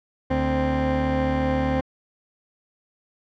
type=tone pair together; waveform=20% pulse; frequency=74.3 / 261.7 Hz; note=D2 / C4; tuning=+21 / 0 cents; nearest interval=octave + minor seventh; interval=2179 cents; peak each=-20 / -17 dBFS; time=0.3-1.81 s; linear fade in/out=10 ms; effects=low-pass 2000 Hz 12 dB/octave